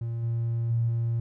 triangle tone with level steps, 116.2 Hz, A#2, 5 cents flat, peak -26 / -22 / -18 / -21 dBFS, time 0.01-1.2 s, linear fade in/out 5 ms, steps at 0.22 / 0.69 / 0.88 s, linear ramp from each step 20 ms, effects tanh soft clip ceiling -20 dBFS

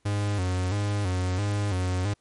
45% pulse tone with vibrato, 96.8 Hz, G2, 21 cents flat, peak -24 dBFS, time 0.05-2.14 s, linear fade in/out 10 ms, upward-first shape square, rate 1.5 Hz, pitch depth 98 cents each way, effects pink hiss -69 dBFS RMS until 2.2 s + MP3 48 kbps

